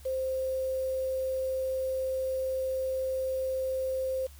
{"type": "tone with quantisation", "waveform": "sine", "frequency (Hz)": 523, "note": "C5", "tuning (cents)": -1, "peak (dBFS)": -28, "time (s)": [0.05, 4.27], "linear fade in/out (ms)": 10, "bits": 8, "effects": ["added 70 Hz sine -48 dBFS peak until 4.39 s", "white hiss -57 dBFS RMS until 4.39 s"]}